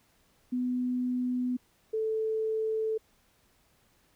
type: tone pair in turn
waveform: sine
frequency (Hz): 249.6 / 439.5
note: B3 / A4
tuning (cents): +19 / -2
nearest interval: minor seventh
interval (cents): 979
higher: second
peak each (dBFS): -27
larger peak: neither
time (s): 0.52-1.57 / 1.93-2.98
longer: neither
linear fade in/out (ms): 10
effects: pink hiss -67 dBFS RMS until 4.15 s